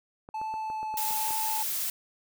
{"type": "clicks", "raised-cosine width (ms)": 1, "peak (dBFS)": -30, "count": 8, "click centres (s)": [0.289, 0.415, 0.54, 0.701, 0.83, 0.941, 1.108, 1.308]}
{"type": "tone with vibrato", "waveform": "triangle", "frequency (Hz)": 871, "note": "A5", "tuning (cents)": -18, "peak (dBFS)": -29, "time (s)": [0.34, 1.63], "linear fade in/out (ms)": 5, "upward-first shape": "triangle", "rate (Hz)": 1.2, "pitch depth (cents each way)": 11}
{"type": "noise", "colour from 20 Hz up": "blue", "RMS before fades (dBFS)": -31, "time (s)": [0.97, 1.9], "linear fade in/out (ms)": 2}
{"effects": []}